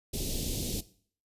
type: band-stop noise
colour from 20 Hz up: pink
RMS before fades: -33 dBFS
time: 0.13-0.81 s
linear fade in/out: 10 ms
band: 490 to 3400 Hz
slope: 24 dB/octave
effects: noise-tail reverb RT60 0.5 s tail -17 dB re dry + resampled to 32000 Hz